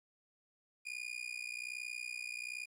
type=tone with amplitude modulation; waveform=40% pulse; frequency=2440 Hz; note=D#7; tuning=34 cents flat; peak=-36 dBFS; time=0.85-2.66 s; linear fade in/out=20 ms; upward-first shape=sine; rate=61.2 Hz; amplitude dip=95%; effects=low-pass 11000 Hz 12 dB/octave + 12-bit